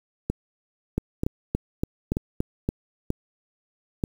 two click trains, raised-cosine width 3 ms, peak -10 / -11 dBFS, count 7 / 5, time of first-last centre 0.98-2.689 / 0.3-4.038 s, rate 3.51 / 1.07 Hz, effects 7-bit

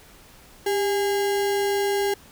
sine tone with sample-and-hold, 398.3 Hz, G4, 28 cents sharp, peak -20 dBFS, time 0.66-2.14 s, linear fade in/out 5 ms, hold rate 1225 Hz, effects pink hiss -50 dBFS RMS until 2.31 s

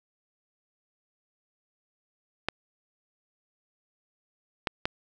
clicks, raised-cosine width 0.3 ms, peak -10 dBFS, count 3, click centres 2.486 / 4.672 / 4.855 s, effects none

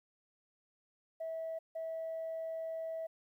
sine tone bursts at uneven times, 650 Hz, E5, 24 cents flat, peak -36 dBFS, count 2, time 1.2-1.59 / 1.75-3.07 s, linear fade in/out 10 ms, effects tanh soft clip ceiling -34 dBFS + 12-bit

